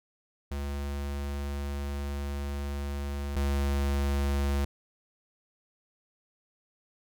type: tone pair in turn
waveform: square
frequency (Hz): 70.8 / 70.15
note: C#2 / C#2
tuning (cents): +37 / +21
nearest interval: unison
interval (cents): 16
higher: first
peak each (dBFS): -32 / -26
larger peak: second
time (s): 0.51-3.36 / 3.36-4.65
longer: first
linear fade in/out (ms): 5
effects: none